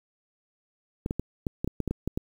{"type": "clicks", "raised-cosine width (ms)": 3, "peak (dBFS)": -15, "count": 11, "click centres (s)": [1.061, 1.109, 1.196, 1.468, 1.645, 1.676, 1.803, 1.877, 1.91, 2.076, 2.175], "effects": ["8-bit"]}